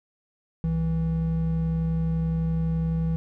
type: tone pair together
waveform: triangle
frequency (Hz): 65 / 163.22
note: C2 / E3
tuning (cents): -11 / -17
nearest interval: octave + major third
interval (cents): 1594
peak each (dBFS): -28 / -21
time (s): 0.64-3.16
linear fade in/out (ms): 0
effects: none